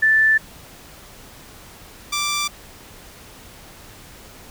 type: tone pair in turn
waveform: sine / 10% pulse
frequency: 1760 / 1174.7 Hz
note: A6 / D6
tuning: 0 / 0 cents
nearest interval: perfect fifth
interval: 700 cents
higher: first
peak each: -12 dBFS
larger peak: neither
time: 0.02-0.38 / 2.12-2.48 s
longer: neither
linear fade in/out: 10 ms
effects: pink hiss -43 dBFS RMS until 4.5 s